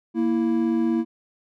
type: tone pair together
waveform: triangle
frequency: 233.2 / 329.6 Hz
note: A#3 / E4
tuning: +1 / 0 cents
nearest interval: tritone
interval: 599 cents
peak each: -20 dBFS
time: 0.14-1.05 s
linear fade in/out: 50 ms
effects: none